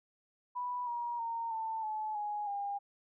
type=tone with pitch steps; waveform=sine; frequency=985 / 952.5 / 921.2 / 890.8 / 861.5 / 833.1 / 805.6 Hz; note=B5 / A#5 / A#5 / A5 / A5 / G#5 / G5; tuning=-5 / +37 / -21 / +21 / -37 / +5 / +47 cents; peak=-34 dBFS; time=0.55-2.79 s; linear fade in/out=20 ms; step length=320 ms; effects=none